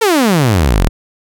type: exponential sweep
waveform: sawtooth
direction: down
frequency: 470 to 35.62 Hz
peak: -5 dBFS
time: 0.01-0.89 s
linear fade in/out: 10 ms
effects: none